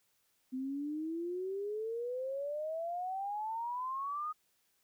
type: exponential sweep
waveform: sine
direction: up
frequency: 254.4 to 1253 Hz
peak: -35 dBFS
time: 0.52-4.33 s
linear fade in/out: 20 ms
effects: white hiss -75 dBFS RMS until 4.83 s